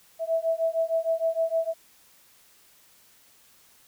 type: beating tone pair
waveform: sine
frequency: 652 / 658.5 Hz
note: E5 / E5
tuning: -19 / -2 cents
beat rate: 6.5 Hz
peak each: -26 dBFS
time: 0.19-1.74 s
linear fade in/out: 50 ms
effects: white hiss -58 dBFS RMS until 3.87 s

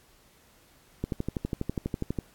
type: click train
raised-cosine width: 3 ms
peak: -16 dBFS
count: 15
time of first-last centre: 1.04-2.188 s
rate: 12.2 Hz
effects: pink hiss -60 dBFS RMS until 2.34 s + AAC 64 kbps

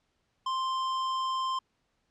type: tone with hard clipping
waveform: sine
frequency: 1046.5 Hz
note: C6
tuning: in tune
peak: -30 dBFS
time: 0.46-1.59 s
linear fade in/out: 5 ms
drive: 13 dB
effects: pink hiss -75 dBFS RMS until 2.1 s + low-pass 6000 Hz 12 dB/octave

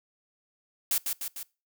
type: noise with echo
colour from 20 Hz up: blue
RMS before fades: -26 dBFS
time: 0.91-0.98 s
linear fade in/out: 2 ms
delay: 150 ms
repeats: 3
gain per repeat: -4 dB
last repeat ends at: 1.43 s
effects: noise-tail reverb RT60 0.3 s tail -23 dB re dry

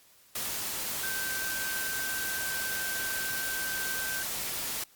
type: tone in noise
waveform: sine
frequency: 1551 Hz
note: G6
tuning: 19 cents flat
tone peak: -34 dBFS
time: 1.03-4.23 s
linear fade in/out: 5 ms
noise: white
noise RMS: -34 dBFS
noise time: 0.35-4.84 s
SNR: -3 dB
effects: white hiss -60 dBFS RMS until 4.95 s + Opus 48 kbps

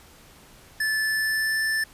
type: tone with pitch glide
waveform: square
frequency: 1745 to 1761.2 Hz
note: A6 to A6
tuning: -15 to +1 cents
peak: -23 dBFS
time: 0.8-1.84 s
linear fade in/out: 5 ms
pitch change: +16 cents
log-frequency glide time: 1-1.6 s
effects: pink hiss -51 dBFS RMS until 1.93 s + resampled to 32000 Hz

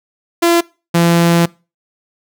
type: tone pair in turn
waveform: sawtooth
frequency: 340.6 / 169.89 Hz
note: F4 / F3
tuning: -43 / -47 cents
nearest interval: octave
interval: 1204 cents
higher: first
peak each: -5 dBFS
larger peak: neither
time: 0.42-0.61 / 0.94-1.46 s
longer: second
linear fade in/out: 10 ms
effects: noise-tail reverb RT60 0.3 s tail -23 dB re dry

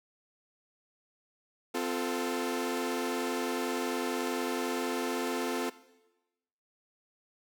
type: chord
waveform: sawtooth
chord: F major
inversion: second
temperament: equal with one note detuned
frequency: 258 / 349.2 / 440 Hz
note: C4 / F4 / A4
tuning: -24 / 0 / 0 cents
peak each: -31 dBFS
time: 1.74-5.7 s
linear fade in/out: 10 ms
effects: noise-tail reverb RT60 1.0 s tail -17 dB re dry

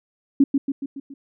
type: tone with echo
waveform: sine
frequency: 276 Hz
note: C#4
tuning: 7 cents flat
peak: -10 dBFS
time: 0.4-0.44 s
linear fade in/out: 5 ms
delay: 140 ms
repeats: 5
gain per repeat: -5 dB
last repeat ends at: 1.14 s
effects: none

